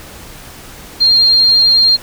sine tone, 4203 Hz, C8, 7 cents sharp, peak -6 dBFS, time 1-1.97 s, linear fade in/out 20 ms, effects pink hiss -34 dBFS RMS until 2.02 s

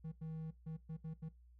triangle tone bursts at uneven times, 159.4 Hz, D#3, 42 cents sharp, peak -40 dBFS, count 6, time 0.04-0.12 / 0.21-0.51 / 0.66-0.77 / 0.89-0.97 / 1.04-1.14 / 1.22-1.29 s, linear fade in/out 10 ms, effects noise-tail reverb RT60 0.2 s tail -19 dB re dry + added 60 Hz sine -60 dBFS peak until 1.59 s

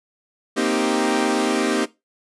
sawtooth chord, C minor seventh, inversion third, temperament equal, 233.1 / 261.6 / 311.1 / 392 Hz, Bb3 / C4 / Eb4 / G4, 0 / 0 / 0 / 0 cents, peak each -20 dBFS, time 0.56-1.86 s, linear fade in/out 20 ms, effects noise-tail reverb RT60 0.2 s tail -17 dB re dry + resampled to 24000 Hz

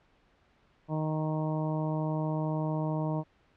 harmonic tone, 155.56 Hz, D#3, in tune, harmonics 1 / 2 / 3 / 4 / 5 / 6 / 7, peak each -30 / -35 / -42 / -37 / -44 / -40 / -47 dBFS, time 0.88-3.24 s, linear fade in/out 50 ms, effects pink hiss -66 dBFS RMS until 3.56 s + low-pass 3000 Hz 12 dB/octave

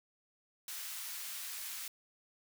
white high-pass noise, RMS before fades -43 dBFS, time 0.68-1.88 s, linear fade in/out 2 ms, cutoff 1300 Hz, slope 12 dB/octave, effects none

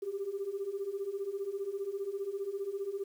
sine beating tone pair, 386.1 / 401.1 Hz, G4 / G4, -26 / +40 cents, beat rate 15 Hz, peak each -38 / -35 dBFS, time 0.02-3.04 s, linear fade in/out 10 ms, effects tanh soft clip ceiling -27 dBFS + 10-bit

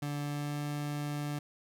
30% pulse tone with pitch glide, 145.3 to 146.56 Hz, D3 to D3, -18 to -3 cents, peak -31 dBFS, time 0.02-1.39 s, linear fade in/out 5 ms, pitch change +15 cents, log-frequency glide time 0.24-0.6 s, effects none

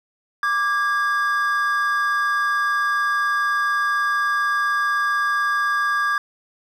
triangle tone pair together, 1174 / 1638.2 Hz, D6 / G#6, -1 / -24 cents, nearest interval tritone, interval 577 cents, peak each -19 dBFS, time 0.43-6.18 s, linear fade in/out 2 ms, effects none

